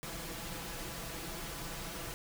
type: noise with comb filter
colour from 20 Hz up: pink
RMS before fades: -42 dBFS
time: 0.03-2.14 s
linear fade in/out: 0 ms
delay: 6 ms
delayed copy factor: +0.6
effects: none